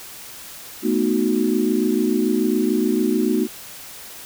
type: chord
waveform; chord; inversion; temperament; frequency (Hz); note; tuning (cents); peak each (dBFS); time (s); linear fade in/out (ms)
sine; B dominant seventh; third; equal; 220 / 246.9 / 311.1 / 370; A3 / B3 / D#4 / F#4; 0 / 0 / 0 / 0; -22; 0.82-3.48; 50
effects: white hiss -38 dBFS RMS until 4.25 s